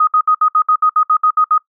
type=tone bursts; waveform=sine; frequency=1250 Hz; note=D#6; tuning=8 cents sharp; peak=-8 dBFS; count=12; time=0-1.58 s; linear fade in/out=5 ms; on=73 ms; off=64 ms; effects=noise-tail reverb RT60 0.1 s tail -23 dB re dry